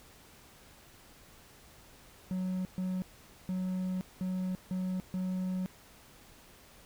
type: tone bursts at uneven times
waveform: triangle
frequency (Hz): 185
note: F#3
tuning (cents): 0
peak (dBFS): -29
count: 6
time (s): 2.31-2.65 / 2.78-3.02 / 3.49-4.01 / 4.21-4.55 / 4.71-5 / 5.14-5.66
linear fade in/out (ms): 0
effects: pink hiss -57 dBFS RMS until 6.85 s